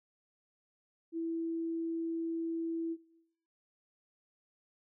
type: tone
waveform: sine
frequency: 330 Hz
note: E4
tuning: 2 cents sharp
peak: -33 dBFS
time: 1.12-2.97 s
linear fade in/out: 50 ms
effects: noise-tail reverb RT60 0.9 s tail -21 dB re dry